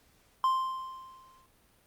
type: tone with exponential decay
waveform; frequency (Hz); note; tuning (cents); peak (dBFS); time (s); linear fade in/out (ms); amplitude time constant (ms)
triangle; 1046.5; C6; 0; -20; 0.44-1.46; 1; 220
effects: pink hiss -65 dBFS RMS until 1.86 s + Opus 48 kbps